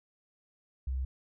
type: tone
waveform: sine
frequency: 65.2 Hz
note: C2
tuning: 5 cents flat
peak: -30 dBFS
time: 0.87-1.05 s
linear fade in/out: 5 ms
effects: none